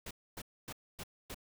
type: noise bursts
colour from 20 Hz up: pink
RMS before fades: -44 dBFS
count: 5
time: 0.06-1.345 s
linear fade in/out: 5 ms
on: 49 ms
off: 260 ms
effects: none